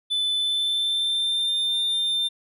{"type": "tone with pitch glide", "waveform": "triangle", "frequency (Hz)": [3507, 3599], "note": ["A7", "A7"], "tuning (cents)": [-6, 38], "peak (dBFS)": -20, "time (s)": [0.1, 2.29], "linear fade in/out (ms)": 20, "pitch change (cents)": 44, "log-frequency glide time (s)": [0.34, 1.52], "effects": []}